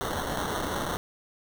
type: noise with sample-and-hold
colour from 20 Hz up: blue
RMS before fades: -31 dBFS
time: 0.01-0.97 s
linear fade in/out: 0 ms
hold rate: 2450 Hz
effects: none